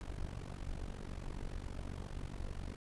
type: noise with amplitude modulation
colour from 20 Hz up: brown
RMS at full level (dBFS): -39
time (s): 0.01-2.76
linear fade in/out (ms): 0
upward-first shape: sine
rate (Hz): 47.3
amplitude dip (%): 90
effects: resampled to 24000 Hz